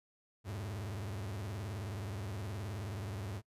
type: tone with vibrato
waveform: 40% pulse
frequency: 100.4 Hz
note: G2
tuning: 42 cents sharp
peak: -38 dBFS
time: 0.44-3.42 s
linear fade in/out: 50 ms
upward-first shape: triangle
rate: 19 Hz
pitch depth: 270 cents each way
effects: noise-tail reverb RT60 0.1 s tail -23 dB re dry + resampled to 32000 Hz